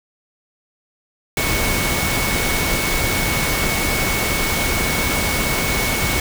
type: tone in noise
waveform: sine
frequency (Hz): 2215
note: C#7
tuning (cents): -2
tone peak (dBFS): -24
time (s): 1.37-6.2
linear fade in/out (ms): 2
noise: pink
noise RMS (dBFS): -20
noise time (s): 1.37-6.2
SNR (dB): -7
effects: none